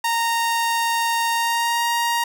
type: tone with pitch glide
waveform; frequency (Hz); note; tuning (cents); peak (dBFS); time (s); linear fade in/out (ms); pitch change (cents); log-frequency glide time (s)
sawtooth; 926 to 938.9; A#5 to A#5; -12 to +12; -15; 0.04-2.24; 5; +24; 1.32-1.84
effects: none